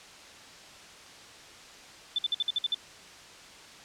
sine tone bursts, 3522 Hz, A7, 1 cent sharp, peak -24 dBFS, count 8, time 2.16-2.745 s, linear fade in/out 2 ms, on 25 ms, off 55 ms, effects white hiss -49 dBFS RMS until 3.84 s + low-pass 6000 Hz 12 dB/octave

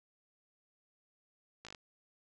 slowing click train, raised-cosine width 0.2 ms, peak -30 dBFS, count 6, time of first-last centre 1.65-1.748 s, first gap 17 ms, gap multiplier 1.07, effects resampled to 24000 Hz

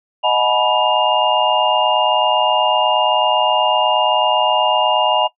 sine tone cluster, 624 / 732 / 851 / 981 / 2820 Hz, D#5 / F#5 / G#5 / B5 / F7, +5 / -19 / +42 / -12 / +16 cents, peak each -19 dBFS, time 0.23-5.28 s, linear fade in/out 20 ms, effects noise-tail reverb RT60 0.1 s tail -19 dB re dry

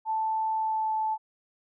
sine tone with pitch glide, 880 to 872.9 Hz, A5 to A5, 0 to -14 cents, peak -25 dBFS, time 0.05-1.18 s, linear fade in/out 50 ms, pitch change -14 cents, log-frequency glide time 0.54-0.93 s, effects none

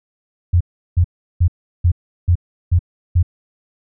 sine tone bursts, 87.31 Hz, F2, in tune, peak -9 dBFS, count 7, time 0.53-3.229 s, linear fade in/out 10 ms, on 77 ms, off 360 ms, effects none

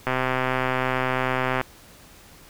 click train, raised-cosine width 0.5 ms, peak -8 dBFS, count 200, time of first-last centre 0.07-1.613 s, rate 129 Hz, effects pink hiss -49 dBFS RMS until 2.49 s

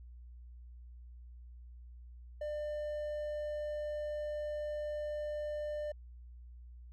triangle tone, 598 Hz, D5, 31 cents sharp, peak -34 dBFS, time 2.41-5.92 s, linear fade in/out 5 ms, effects added 60 Hz sine -49 dBFS peak until 6.92 s

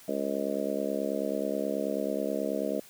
harmonic tone, 69.3 Hz, C#2, in tune, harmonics 3 / 4 / 5 / 6 / 7 / 8 / 9, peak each -36 / -35 / -38 / -38 / -35 / -36 / -34 dBFS, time 0.08-2.8 s, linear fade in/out 5 ms, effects white hiss -53 dBFS RMS until 2.89 s

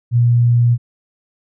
sine tone, 119.7 Hz, A#2, 46 cents sharp, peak -9 dBFS, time 0.11-0.78 s, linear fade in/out 50 ms, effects none

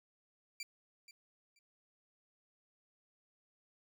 20% pulse tone with echo, 2349 Hz, D7, in tune, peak -36 dBFS, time 0.6-0.63 s, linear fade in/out 2 ms, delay 480 ms, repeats 2, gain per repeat -14 dB, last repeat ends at 1.59 s, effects none

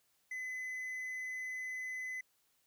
triangle tone, 2021 Hz, B6, 39 cents sharp, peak -37 dBFS, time 0.31-2.21 s, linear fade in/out 5 ms, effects white hiss -75 dBFS RMS until 2.66 s

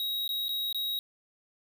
square tone with dropouts, 3812 Hz, A#7, 38 cents sharp, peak -30 dBFS, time 0-0.99 s, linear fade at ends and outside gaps 1 ms, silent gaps 0.278-0.291 / 0.483-0.491 / 0.727-0.746 s, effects 11-bit

